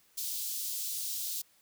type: high-pass noise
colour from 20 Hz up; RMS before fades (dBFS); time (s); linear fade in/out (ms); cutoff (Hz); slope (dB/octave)
white; -36; 0.17-1.42; 10; 3700; 24
effects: white hiss -66 dBFS RMS until 1.61 s